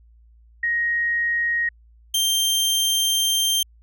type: tone pair in turn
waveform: sine / sawtooth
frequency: 1879 / 3160 Hz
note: A#6 / G7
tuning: +13 / +13 cents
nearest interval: major sixth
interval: 900 cents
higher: second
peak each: -19 / -15 dBFS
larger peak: second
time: 0.63-1.69 / 2.14-3.63 s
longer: second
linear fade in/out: 5 ms
effects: added 57 Hz sine -49 dBFS peak until 3.82 s